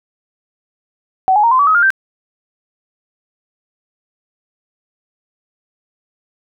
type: tone with pitch steps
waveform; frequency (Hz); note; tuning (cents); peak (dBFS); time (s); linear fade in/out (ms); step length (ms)
sine; 755 / 837.7 / 929.5 / 1031.4 / 1144.4 / 1269.8 / 1408.9 / 1563.3; F#5 / G#5 / A#5 / C6 / D6 / D#6 / F6 / G6; +35 / +15 / -5 / -25 / -45 / +35 / +15 / -5; -8; 1.28-1.904; 0; 78
effects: none